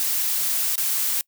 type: noise with dropouts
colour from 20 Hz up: blue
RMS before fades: -23 dBFS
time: 0-1.21 s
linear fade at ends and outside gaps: 0 ms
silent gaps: 0.756-0.779 s
effects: noise-tail reverb RT60 0.1 s tail -25 dB re dry